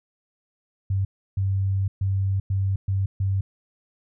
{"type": "tone bursts at uneven times", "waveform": "sine", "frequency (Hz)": 97, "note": "G2", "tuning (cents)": -18, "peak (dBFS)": -20, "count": 6, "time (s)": [[0.9, 1.05], [1.37, 1.88], [2.01, 2.4], [2.5, 2.76], [2.88, 3.06], [3.2, 3.41]], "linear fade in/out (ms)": 5, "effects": []}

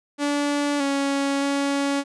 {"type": "tone with pitch steps", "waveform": "sawtooth", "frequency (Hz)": [288.8, 278, 280.2], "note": ["D4", "C#4", "C#4"], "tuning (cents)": [-29, 5, 19], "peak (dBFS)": -17, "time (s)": [0.18, 2.04], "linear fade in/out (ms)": 50, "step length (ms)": 620, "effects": ["resampled to 22050 Hz"]}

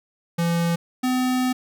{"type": "tone pair in turn", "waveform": "square", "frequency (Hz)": [169.6, 254.1], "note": ["E3", "B3"], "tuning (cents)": [50, 49], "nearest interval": "perfect fifth", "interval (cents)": 699, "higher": "second", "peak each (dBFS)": -20, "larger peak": "neither", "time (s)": [[0.38, 0.76], [1.03, 1.53]], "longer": "second", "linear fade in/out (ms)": 10, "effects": []}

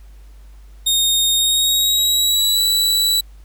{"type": "tone with pitch glide", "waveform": "sawtooth", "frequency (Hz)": [3700, 3943], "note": ["A#7", "B7"], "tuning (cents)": [-14, -4], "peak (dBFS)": -11, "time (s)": [0.86, 3.21], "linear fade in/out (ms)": 10, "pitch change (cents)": 110, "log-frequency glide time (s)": [1.35, 2.6], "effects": ["added 50 Hz sine -38 dBFS peak until 3.44 s", "pink hiss -56 dBFS RMS until 3.44 s"]}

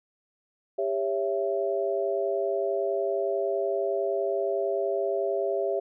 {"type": "chord", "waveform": "sine", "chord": "C# diminished", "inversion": "second", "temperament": "just", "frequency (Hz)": [399.1, 554.4, 665.2], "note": ["G4", "C#5", "E5"], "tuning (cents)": [31, 0, 16], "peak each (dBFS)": [-28, -30, -29], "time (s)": [0.78, 5.8], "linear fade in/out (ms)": 10, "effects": []}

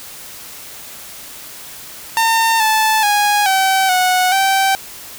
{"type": "tone with pitch steps", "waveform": "sawtooth", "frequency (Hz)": [907, 875, 826, 767, 735, 775], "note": ["A#5", "A5", "G#5", "G5", "F#5", "G5"], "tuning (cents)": [-48, -10, -10, -38, -12, -20], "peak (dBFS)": -8, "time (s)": [2.17, 4.75], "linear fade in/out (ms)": 0, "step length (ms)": 430, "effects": ["white hiss -34 dBFS RMS until 5.18 s"]}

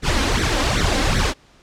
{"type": "noise with flanger", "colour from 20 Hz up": "pink", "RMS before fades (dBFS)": -18, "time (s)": [0.02, 1.34], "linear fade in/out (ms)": 50, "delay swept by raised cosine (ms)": [0.5, 3.8], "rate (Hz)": 2.6, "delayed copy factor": 0.95, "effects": ["pink hiss -52 dBFS RMS until 1.62 s", "low-pass 6000 Hz 12 dB/octave"]}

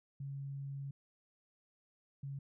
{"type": "tone bursts at uneven times", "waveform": "sine", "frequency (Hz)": 138.59, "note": "C#3", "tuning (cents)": 0, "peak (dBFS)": -40, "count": 2, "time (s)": [[0.2, 0.91], [2.23, 2.39]], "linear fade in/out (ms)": 5, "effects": []}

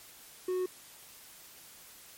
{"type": "tone", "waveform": "triangle", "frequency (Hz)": 367.2, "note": "F#4", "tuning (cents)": -13, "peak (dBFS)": -27, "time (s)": [0.48, 0.66], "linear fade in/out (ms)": 5, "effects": ["white hiss -53 dBFS RMS until 2.17 s", "MP3 64 kbps"]}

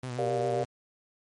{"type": "tone with vibrato", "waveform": "sawtooth", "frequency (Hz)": 125.2, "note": "B2", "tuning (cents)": 24, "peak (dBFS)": -30, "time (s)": [0.03, 0.65], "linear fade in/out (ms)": 5, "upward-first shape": "sine", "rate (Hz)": 7.5, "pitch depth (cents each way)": 54}
{"type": "chord", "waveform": "sine", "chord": "G minor seventh", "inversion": "none", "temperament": "just", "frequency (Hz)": [392, 470.4, 588, 705.6], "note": ["G4", "Bb4", "D5", "F5"], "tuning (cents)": [0, 16, 2, 18], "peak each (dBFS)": -32, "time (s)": [0.18, 0.64], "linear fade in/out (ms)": 10}
{"effects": ["MP3 48 kbps"]}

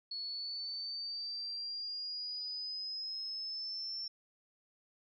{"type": "exponential sweep", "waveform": "sine", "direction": "up", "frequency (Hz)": [4379, 5400], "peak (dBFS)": -38, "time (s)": [0.11, 4.08], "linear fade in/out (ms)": 5, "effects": []}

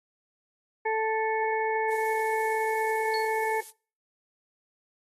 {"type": "harmonic tone", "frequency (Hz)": 440, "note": "A4", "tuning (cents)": 0, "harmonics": [1, 2, 4, 5], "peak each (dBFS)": [-28, -28, -34, -35], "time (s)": [0.85, 3.61], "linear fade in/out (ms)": 10}
{"type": "noise", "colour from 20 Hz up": "violet", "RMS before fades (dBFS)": -41, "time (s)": [1.9, 3.71], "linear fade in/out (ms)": 10}
{"type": "tone with exponential decay", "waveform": "sine", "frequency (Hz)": 4379, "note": "C#8", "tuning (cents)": -22, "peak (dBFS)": -30, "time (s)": [3.14, 3.32], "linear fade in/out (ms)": 0, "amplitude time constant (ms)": 38}
{"effects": ["noise-tail reverb RT60 0.4 s tail -25 dB re dry", "AAC 32 kbps"]}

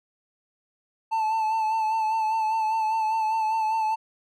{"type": "tone with vibrato", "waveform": "triangle", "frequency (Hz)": 880, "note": "A5", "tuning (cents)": 0, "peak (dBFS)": -20, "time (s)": [1.11, 3.96], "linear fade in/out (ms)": 20, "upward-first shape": "sine", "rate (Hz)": 5, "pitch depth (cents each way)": 33, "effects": []}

